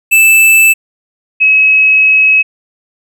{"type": "tone pair in turn", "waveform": ["square", "sine"], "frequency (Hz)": [2638, 2563], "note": ["E7", "E7"], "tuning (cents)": [1, -49], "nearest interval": "unison", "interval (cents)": 50, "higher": "first", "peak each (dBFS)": -4, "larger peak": "neither", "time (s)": [[0.11, 0.74], [1.4, 2.43]], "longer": "second", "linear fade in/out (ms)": 20, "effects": []}